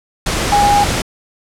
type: tone in noise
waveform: sine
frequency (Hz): 818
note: G#5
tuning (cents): -26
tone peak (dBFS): -9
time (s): 0.52-0.84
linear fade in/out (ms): 5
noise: pink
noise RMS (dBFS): -17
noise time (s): 0.26-1.02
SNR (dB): +5
effects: low-pass 9000 Hz 12 dB/octave